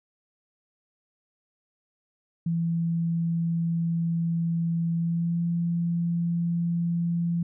sine tone with pitch glide, 167.3 to 170.32 Hz, E3 to F3, +26 to -43 cents, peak -23 dBFS, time 2.46-7.43 s, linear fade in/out 5 ms, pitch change +31 cents, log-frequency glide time 4.96-5.42 s, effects none

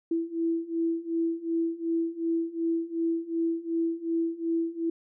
sine beating tone pair, 330 / 332.7 Hz, E4 / E4, +2 / +16 cents, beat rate 2.7 Hz, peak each -30 / -28 dBFS, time 0.11-4.9 s, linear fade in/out 5 ms, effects none

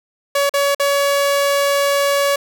sawtooth tone with dropouts, 564 Hz, C#5, 30 cents sharp, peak -10 dBFS, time 0.35-2.36 s, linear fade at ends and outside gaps 5 ms, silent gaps 0.495-0.538 / 0.748-0.797 s, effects none

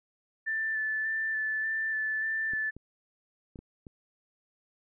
sine tone with vibrato, 1760 Hz, A6, in tune, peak -28 dBFS, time 0.46-2.71 s, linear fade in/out 20 ms, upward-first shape square, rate 1.7 Hz, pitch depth 13 cents each way
clicks, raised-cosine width 3 ms, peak -32 dBFS, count 5, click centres 2.535 / 2.766 / 3.558 / 3.59 / 3.868 s
effects none

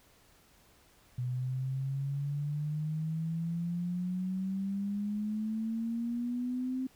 sine exponential sweep, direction up, 123.47 to 261.6 Hz, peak -31 dBFS, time 1.18-6.87 s, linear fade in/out 5 ms, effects pink hiss -63 dBFS RMS until 6.95 s

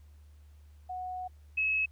sine tone pair in turn, 735 / 2577 Hz, F#5 / E7, -12 / -40 cents, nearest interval octave + minor seventh, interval 2172 cents, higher second, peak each -35 / -26 dBFS, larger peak second, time 0.89-1.28 / 1.57-1.86 s, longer first, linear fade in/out 10 ms, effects added 74 Hz sine -52 dBFS peak until 1.91 s + pink hiss -71 dBFS RMS until 1.91 s

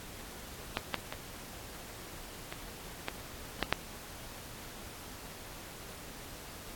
clicks, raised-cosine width 0.3 ms, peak -14 / -12 / -21 / -23 / -17 / -30 / -12 / -8 dBFS, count 8, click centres 0.771 / 0.943 / 1.125 / 2.525 / 3.084 / 3.593 / 3.627 / 3.726 s, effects pink hiss -47 dBFS RMS until 6.75 s + AAC 64 kbps

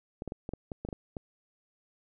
clicks, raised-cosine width 2 ms, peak -23 dBFS, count 10, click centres 0.221 / 0.277 / 0.321 / 0.491 / 0.536 / 0.718 / 0.85 / 0.888 / 0.928 / 1.168 s, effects none

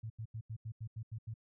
sine tone bursts, 111.2 Hz, A2, 19 cents sharp, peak -39 dBFS, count 9, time 0.03-1.341 s, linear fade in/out 10 ms, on 71 ms, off 84 ms, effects none

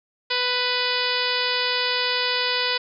harmonic tone, 495.8 Hz, B4, 7 cents sharp, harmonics 1 / 2 / 3 / 4 / 5 / 6 / 7 / 8 / 9 / 10, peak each -30 / -30 / -30 / -30 / -30 / -30 / -30 / -30 / -30 / -30 dBFS, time 0.3-2.78 s, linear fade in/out 10 ms, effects none

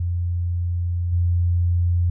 sine tone with level steps, 87.2 Hz, F2, 2 cents flat, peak -20 / -16 dBFS, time 0-2.1 s, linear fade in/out 5 ms, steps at 1.12 s, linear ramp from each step 10 ms, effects none

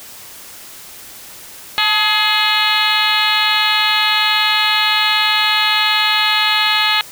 harmonic tone with a mistuned harmonic, 421.3 Hz, G#4, 25 cents sharp, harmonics 2 / 3 / 4 / 5 / 6 / 7 / 8 / 9 / 10, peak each -21 / -21 / -21 / -21 / -21 / -21 / -21 / -21 / -21 dBFS, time 1.78-7.01 s, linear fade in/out 0 ms, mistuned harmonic 2, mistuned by +54 cents, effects white hiss -36 dBFS RMS until 7.11 s

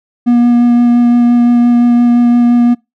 triangle tone with vibrato, 240 Hz, B3, 49 cents flat, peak -3 dBFS, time 0.26-2.75 s, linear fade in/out 20 ms, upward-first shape sine, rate 5.8 Hz, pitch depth 10 cents each way, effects noise-tail reverb RT60 0.2 s tail -24 dB re dry

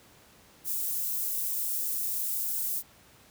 white high-pass noise, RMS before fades -31 dBFS, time 0.64-2.83 s, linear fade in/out 50 ms, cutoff 11000 Hz, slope 12 dB/octave, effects pink hiss -57 dBFS RMS until 3.3 s + high-pass 60 Hz 12 dB/octave

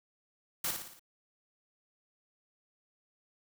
white noise with echo, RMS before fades -33 dBFS, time 0.64-0.71 s, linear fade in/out 5 ms, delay 57 ms, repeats 5, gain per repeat -5 dB, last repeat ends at 0.995 s, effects none

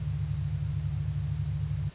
sine tone cluster, 72.4 / 98.1 / 107.3 / 136 / 148.8 Hz, D2 / G2 / A2 / C#3 / D3, -24 / +2 / -43 / -33 / +23 cents, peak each -36 / -35 / -36 / -37 / -32 dBFS, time 0-1.9 s, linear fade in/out 10 ms, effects pink hiss -52 dBFS RMS until 1.94 s + resampled to 8000 Hz

